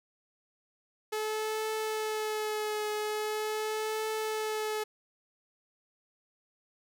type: tone with vibrato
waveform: sawtooth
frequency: 430 Hz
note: A4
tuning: 40 cents flat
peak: -27 dBFS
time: 1.12-4.84 s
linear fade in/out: 10 ms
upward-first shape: triangle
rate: 0.42 Hz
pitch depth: 28 cents each way
effects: none